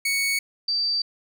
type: tone pair in turn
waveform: sawtooth / sine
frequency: 2224 / 4652 Hz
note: C#7 / D8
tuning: +5 / -17 cents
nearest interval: octave + minor second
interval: 1278 cents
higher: second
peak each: -18 / -21 dBFS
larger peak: first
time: 0.05-0.39 / 0.68-1.02 s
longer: neither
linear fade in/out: 5 ms
effects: none